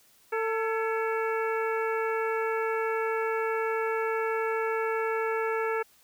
harmonic tone with a mistuned harmonic, 446.9 Hz, A4, 27 cents sharp, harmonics 1 / 2 / 3 / 4 / 5 / 6, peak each -28 / -34 / -34 / -37 / -38 / -46 dBFS, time 0.32-5.83 s, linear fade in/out 10 ms, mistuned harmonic 4, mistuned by -88 cents, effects white hiss -61 dBFS RMS until 6.03 s

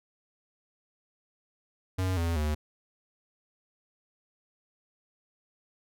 square tone with pitch steps, 93.1 / 83.91 / 75.62 Hz, F#2 / E2 / D#2, +11 / +31 / -49 cents, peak -27 dBFS, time 1.98-2.55 s, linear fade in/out 10 ms, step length 190 ms, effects none

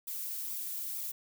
violet noise with flanger, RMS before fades -38 dBFS, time 0.07-1.12 s, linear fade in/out 10 ms, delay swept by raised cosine 0.82 to 2.82 ms, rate 2.2 Hz, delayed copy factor +0.55, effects none

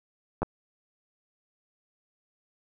clicks, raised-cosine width 1 ms, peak -14 dBFS, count 2, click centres 0.42 / 0.43 s, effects none

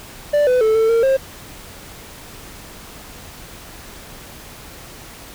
triangle tone with pitch steps, 587 / 502 / 438.3 / 445.6 / 459.5 / 534 Hz, D5 / B4 / A4 / A4 / A#4 / C5, -1 / +28 / -7 / +22 / -25 / +35 cents, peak -10 dBFS, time 0.33-1.17 s, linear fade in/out 10 ms, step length 140 ms, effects pink hiss -38 dBFS RMS until 5.34 s

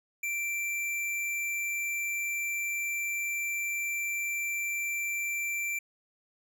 sine tone with hard clipping, 2349 Hz, D7, in tune, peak -31 dBFS, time 0.23-5.79 s, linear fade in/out 5 ms, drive 18 dB, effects none

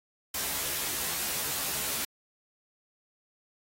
white noise with comb filter, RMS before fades -32 dBFS, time 0.34-2.05 s, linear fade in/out 5 ms, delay 14 ms, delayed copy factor +0.9, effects AAC 48 kbps

